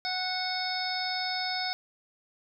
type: harmonic tone with a mistuned harmonic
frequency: 740 Hz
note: F#5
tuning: in tune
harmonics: 1 / 2 / 3 / 5 / 6 / 7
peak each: -34 / -38 / -37 / -38 / -38 / -34 dBFS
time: 0.05-1.73 s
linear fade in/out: 0 ms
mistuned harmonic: 3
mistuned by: -15 cents
effects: none